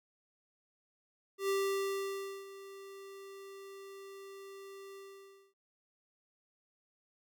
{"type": "tone with ADSR envelope", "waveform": "square", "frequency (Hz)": 392, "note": "G4", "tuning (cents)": 0, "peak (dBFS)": -30, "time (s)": [1.38, 5.54], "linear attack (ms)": 110, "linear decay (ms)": 960, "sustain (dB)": -18, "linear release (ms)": 580, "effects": []}